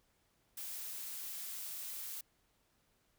blue noise, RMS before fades -44 dBFS, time 0.57-2.21 s, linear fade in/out 5 ms, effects pink hiss -75 dBFS RMS until 3.18 s

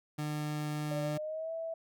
30% pulse tone, 150.3 Hz, D3, 40 cents sharp, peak -31 dBFS, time 0.18-1.18 s, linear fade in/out 10 ms
sine tone with pitch glide, 587.3 to 655.4 Hz, D5 to E5, 0 to -10 cents, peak -35 dBFS, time 0.91-1.74 s, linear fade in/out 5 ms, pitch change +190 cents, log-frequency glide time 1.03-1.52 s
effects none

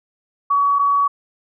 sine tone pair in turn, 1131 / 1131 Hz, C#6 / C#6, +34 / +34 cents, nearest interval unison, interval 0 cents, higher neither, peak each -13 / -13 dBFS, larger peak neither, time 0.5-0.79 / 0.79-1.08 s, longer neither, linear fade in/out 10 ms, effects none

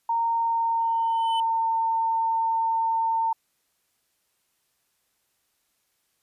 sine tone with pitch glide, 923 to 905 Hz, A#5 to A5, -17 to +48 cents, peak -21 dBFS, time 0.09-3.33 s, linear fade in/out 5 ms, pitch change -35 cents, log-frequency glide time 0.2-1.66 s
triangle tone with exponential growth, 3018 Hz, F#7, 34 cents sharp, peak -27 dBFS, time 0.8-1.4 s, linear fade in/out 2 ms, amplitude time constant 130 ms
effects white hiss -72 dBFS RMS until 6.22 s + resampled to 32000 Hz

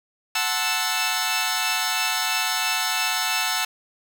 10% pulse chord, F# half-diminished seventh, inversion none, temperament equal, 740 / 880 / 1046.5 / 1318.5 Hz, F#5 / A5 / C6 / E6, 0 / 0 / 0 / 0 cents, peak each -19 / -18 / -24 / -18 dBFS, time 0.35-3.65 s, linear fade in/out 5 ms, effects none

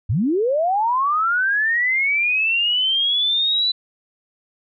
sine linear sweep, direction up, 81.7 to 4002 Hz, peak -16 dBFS, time 0.09-3.72 s, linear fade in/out 10 ms, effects none

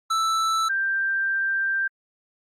square / sine tone pair in turn, 1321 / 1576.9 Hz, E6 / G6, +3 / +10 cents, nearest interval minor third, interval 307 cents, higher second, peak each -21 dBFS, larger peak neither, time 0.1-0.69 / 0.69-1.88 s, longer second, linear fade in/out 10 ms, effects low-pass 8000 Hz 12 dB/octave + Opus 48 kbps

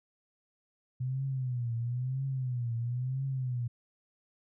sine tone with vibrato, 125.4 Hz, B2, 27 cents sharp, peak -30 dBFS, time 1-3.68 s, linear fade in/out 10 ms, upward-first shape triangle, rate 1 Hz, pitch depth 150 cents each way, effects none

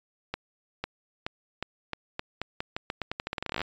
accelerating click train, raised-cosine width 0.3 ms, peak -15 dBFS, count 26, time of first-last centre 0.34-3.616 s, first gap 500 ms, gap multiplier 0.85, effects resampled to 16000 Hz

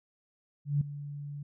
sine tone with ADSR envelope, 144.3 Hz, D3, 30 cents flat, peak -22 dBFS, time 0.65-1.43 s, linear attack 160 ms, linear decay 5 ms, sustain -15 dB, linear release 6 ms, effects none

